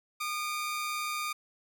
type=tone pair together; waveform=sawtooth; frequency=1219 / 2301 Hz; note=D#6 / D7; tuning=-36 / -36 cents; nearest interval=major seventh; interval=1100 cents; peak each=-29 / -36 dBFS; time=0.2-1.33 s; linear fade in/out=10 ms; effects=none